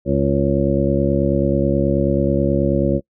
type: harmonic tone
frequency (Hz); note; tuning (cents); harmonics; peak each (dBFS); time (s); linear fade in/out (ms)
69.3; C#2; 0; 1 / 2 / 3 / 4 / 5 / 7 / 8; -24 / -21 / -21 / -23 / -21 / -26 / -21; 0.05-3.01; 50
effects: noise-tail reverb RT60 0.1 s tail -25 dB re dry